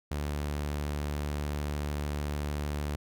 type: tone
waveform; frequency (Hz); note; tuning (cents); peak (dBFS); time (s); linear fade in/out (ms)
sawtooth; 73.42; D2; 0; -27; 0.11-2.96; 5
effects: none

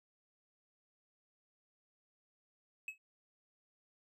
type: tone with exponential decay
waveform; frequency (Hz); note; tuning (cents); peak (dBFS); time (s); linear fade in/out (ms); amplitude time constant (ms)
triangle; 2575; E7; -41; -34; 2.88-2.98; 2; 21
effects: none

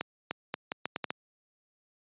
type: accelerating click train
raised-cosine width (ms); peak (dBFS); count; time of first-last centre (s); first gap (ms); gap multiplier
0.3; -15; 8; 0.01-1.105; 300; 0.77
effects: high-pass 150 Hz 12 dB/octave + resampled to 8000 Hz

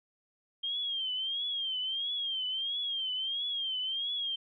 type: tone with vibrato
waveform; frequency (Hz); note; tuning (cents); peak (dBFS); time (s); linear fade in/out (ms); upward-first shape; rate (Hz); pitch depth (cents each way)
sine; 3192; G7; +31; -31; 0.63-4.36; 10; triangle; 1.5; 120
effects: none

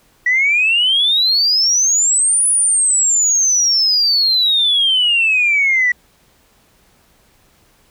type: exponential two-way sweep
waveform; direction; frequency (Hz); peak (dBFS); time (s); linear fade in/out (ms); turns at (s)
sine; up then down; 1932 to 9956 to 1932; -10; 0.26-5.92; 5; 2.47
effects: tanh soft clip ceiling -6 dBFS + pink hiss -54 dBFS RMS until 7.9 s

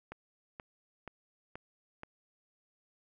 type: click train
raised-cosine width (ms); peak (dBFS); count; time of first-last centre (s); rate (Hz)
0.5; -28; 5; 0.12-2.034; 2.09
effects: none

